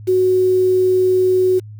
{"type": "tone with quantisation", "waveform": "sine", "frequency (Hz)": 370, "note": "F#4", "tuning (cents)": 0, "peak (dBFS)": -11, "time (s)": [0.07, 1.6], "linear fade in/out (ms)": 20, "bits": 6, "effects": ["added 106 Hz sine -32 dBFS peak until 1.79 s"]}